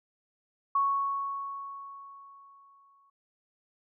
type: tone with exponential decay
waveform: sine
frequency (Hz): 1108.7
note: C#6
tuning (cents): 0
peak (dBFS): -22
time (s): 0.75-3.1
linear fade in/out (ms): 5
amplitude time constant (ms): 510
effects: none